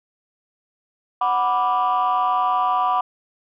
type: chord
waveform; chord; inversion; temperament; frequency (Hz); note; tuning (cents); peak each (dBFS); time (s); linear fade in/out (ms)
sine; B minor; second; equal; 740 / 987.8 / 1174.7; F#5 / B5 / D6; 0 / 0 / 0; -20; 1.21-3.01; 5
effects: tanh soft clip ceiling -12 dBFS